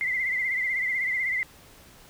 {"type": "tone with vibrato", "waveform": "sine", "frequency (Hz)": 2051, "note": "C7", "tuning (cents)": -35, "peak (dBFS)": -24, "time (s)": [0.01, 1.43], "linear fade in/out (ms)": 0, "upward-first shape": "triangle", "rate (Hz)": 16, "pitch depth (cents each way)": 83, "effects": ["pink hiss -52 dBFS RMS until 2.09 s"]}